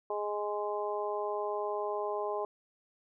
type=harmonic tone; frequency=207.7 Hz; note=G#3; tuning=in tune; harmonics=2 / 3 / 4 / 5; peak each=-35 / -37 / -38 / -39 dBFS; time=0.1-2.45 s; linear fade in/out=2 ms; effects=none